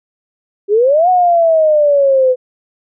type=exponential two-way sweep; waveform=sine; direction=up then down; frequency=392 to 740 to 502 Hz; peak=-7 dBFS; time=0.68-2.36 s; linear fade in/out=50 ms; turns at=1.09 s; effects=none